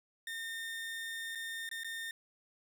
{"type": "tone with dropouts", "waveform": "30% pulse", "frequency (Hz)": 1821, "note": "A#6", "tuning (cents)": -41, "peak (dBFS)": -36, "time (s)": [0.27, 2.11], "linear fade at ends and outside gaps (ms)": 2, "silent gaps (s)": [[1.351, 1.355], [1.691, 1.713], [1.835, 1.845]], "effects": []}